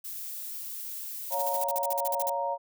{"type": "noise", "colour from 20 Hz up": "violet", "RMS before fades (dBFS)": -38, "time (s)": [0.04, 1.64], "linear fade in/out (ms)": 10}
{"type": "chord", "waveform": "sine", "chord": "Bb minor", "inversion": "first", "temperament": "just", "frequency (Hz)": [559.4, 699.2, 932.3], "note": ["Db5", "F5", "Bb5"], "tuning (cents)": [16, 2, 0], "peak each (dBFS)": [-32, -34, -30], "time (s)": [1.3, 2.58], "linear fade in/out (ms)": 50}
{"type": "noise bursts", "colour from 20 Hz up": "violet", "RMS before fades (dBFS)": -32, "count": 14, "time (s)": [1.32, 2.295], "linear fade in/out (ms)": 0, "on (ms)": 26, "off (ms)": 47}
{"effects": []}